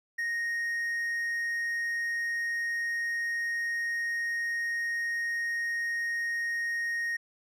triangle tone, 1864.7 Hz, A#6, in tune, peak -27 dBFS, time 0.18-7.17 s, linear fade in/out 10 ms, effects none

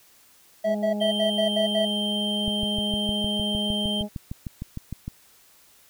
harmonic tone, 207.7 Hz, G#3, in tune, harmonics 1 / 2 / 3 / 4, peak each -27 / -38 / -34 / -41 dBFS, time 0.64-4.09 s, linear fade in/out 50 ms
triangle tone bursts, 650 Hz, E5, 24 cents flat, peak -19 dBFS, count 7, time 0.64-1.854 s, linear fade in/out 10 ms, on 110 ms, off 74 ms
triangle tone, 3142 Hz, G7, 3 cents sharp, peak -25 dBFS, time 1-4.03 s, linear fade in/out 20 ms
click train, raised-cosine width 5 ms, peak -19 dBFS, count 18, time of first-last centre 2.48-5.079 s, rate 6.54 Hz
effects white hiss -56 dBFS RMS until 5.89 s

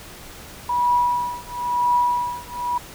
sine tone with tremolo, 973 Hz, B5, 26 cents flat, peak -14 dBFS, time 0.69-2.78 s, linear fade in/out 5 ms, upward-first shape triangle, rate 0.99 Hz, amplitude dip 100%, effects pink hiss -40 dBFS RMS until 2.94 s

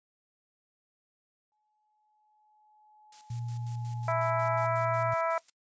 sine tone with exponential growth, 850 Hz, G#5, 40 cents sharp, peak -36 dBFS, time 1.52-4.65 s, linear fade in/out 0 ms, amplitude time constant 680 ms
blue noise with tremolo, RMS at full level -49 dBFS, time 3.12-5.5 s, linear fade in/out 5 ms, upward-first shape square, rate 5.5 Hz, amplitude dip 75%
sine tone with pitch glide, 118.4 to 117.45 Hz, A#2 to A#2, +27 to +13 cents, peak -33 dBFS, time 3.3-5.14 s, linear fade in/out 5 ms, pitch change -14 cents, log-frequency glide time 3.41-4.36 s
harmonic tone, 329.6 Hz, E4, in tune, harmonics 2 / 3 / 4 / 5 / 6 / 7, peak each -29 / -33 / -32 / -43 / -43 / -43 dBFS, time 4.08-5.38 s, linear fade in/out 2 ms
effects noise-tail reverb RT60 0.1 s tail -22 dB re dry + resampled to 16000 Hz

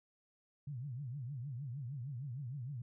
sine tone with vibrato, 131.3 Hz, C3, 6 cents sharp, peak -40 dBFS, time 0.67-2.82 s, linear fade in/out 5 ms, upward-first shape triangle, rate 6.5 Hz, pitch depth 260 cents each way, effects none

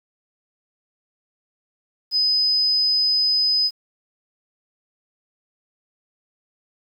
sine tone, 5020 Hz, D#8, 15 cents sharp, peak -16 dBFS, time 2.11-3.71 s, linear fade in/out 50 ms, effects 8-bit

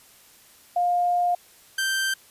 sine / sawtooth tone pair in turn, 707 / 1564.4 Hz, F5 / G6, +21 / -4 cents, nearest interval octave + major second, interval 1375 cents, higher second, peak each -19 dBFS, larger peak neither, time 0.76-1.35 / 1.78-2.14 s, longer first, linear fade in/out 5 ms, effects white hiss -53 dBFS RMS until 2.3 s + resampled to 32000 Hz

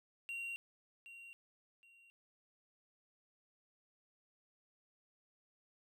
triangle tone with echo, 2755 Hz, F7, 24 cents flat, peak -39 dBFS, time 0.29-0.56 s, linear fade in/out 0 ms, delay 770 ms, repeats 2, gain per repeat -11 dB, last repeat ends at 2.1 s, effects none

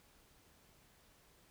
silence, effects pink hiss -67 dBFS RMS until 1.5 s

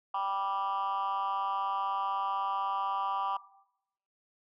sine chord, G major, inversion none, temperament just, 784 / 980 / 1176 Hz, G5 / B5 / D6, 0 / -14 / +2 cents, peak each -32 dBFS, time 0.14-3.37 s, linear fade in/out 5 ms, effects noise-tail reverb RT60 0.8 s tail -18 dB re dry + tanh soft clip ceiling -25 dBFS

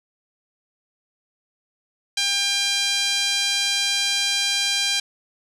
5% pulse tone with band-pass filter, 799 Hz, G5, 33 cents sharp, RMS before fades -22 dBFS, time 2.17-5 s, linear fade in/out 5 ms, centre 3500 Hz, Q 1.2, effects none

